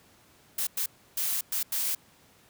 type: noise bursts at uneven times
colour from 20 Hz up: blue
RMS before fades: -29 dBFS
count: 5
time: 0.58-0.67 / 0.77-0.86 / 1.17-1.41 / 1.52-1.63 / 1.72-1.95 s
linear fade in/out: 5 ms
effects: pink hiss -59 dBFS RMS until 2.49 s + high-pass 80 Hz 12 dB/octave